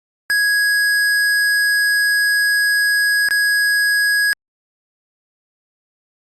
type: tone with dropouts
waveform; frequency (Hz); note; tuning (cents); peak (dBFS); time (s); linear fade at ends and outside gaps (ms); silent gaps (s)
square; 1661.2; G#6; 0; -14; 0.3-4.33; 0; 3.287-3.308
effects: low-pass 12000 Hz 12 dB/octave + Opus 48 kbps